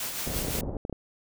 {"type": "noise with tremolo", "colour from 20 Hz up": "white", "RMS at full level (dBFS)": -32, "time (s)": [0, 0.61], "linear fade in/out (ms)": 2, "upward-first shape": "sine", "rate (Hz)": 5.9, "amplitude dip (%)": 40}
{"type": "low-pass noise", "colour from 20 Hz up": "pink", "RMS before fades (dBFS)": -34, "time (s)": [0.26, 0.77], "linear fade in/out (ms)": 10, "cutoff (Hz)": 700, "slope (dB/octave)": 24}
{"type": "clicks", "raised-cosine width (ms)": 2, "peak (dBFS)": -20, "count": 12, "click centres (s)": [0.276, 0.39, 0.449, 0.484, 0.552, 0.587, 0.634, 0.694, 0.767, 0.851, 0.897, 0.927]}
{"effects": []}